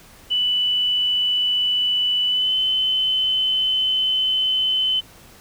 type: tone with pitch glide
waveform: sine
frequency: 2975 to 3045 Hz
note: F#7 to F#7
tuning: +9 to +49 cents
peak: -17 dBFS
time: 0.3-5.01 s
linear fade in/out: 20 ms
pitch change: +40 cents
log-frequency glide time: 2.27-2.55 s
effects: pink hiss -47 dBFS RMS until 5.4 s